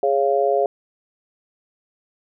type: chord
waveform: sine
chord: Db major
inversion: second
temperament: just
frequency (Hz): 415.8 / 554.4 / 693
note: Ab4 / Db5 / F5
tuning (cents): +2 / 0 / -14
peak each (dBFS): -20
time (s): 0.03-0.66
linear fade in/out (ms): 2
effects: none